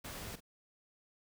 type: noise with echo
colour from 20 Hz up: pink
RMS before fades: -45 dBFS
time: 0.04-0.36 s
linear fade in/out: 10 ms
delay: 46 ms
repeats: 1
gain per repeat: -13 dB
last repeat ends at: 0.406 s
effects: none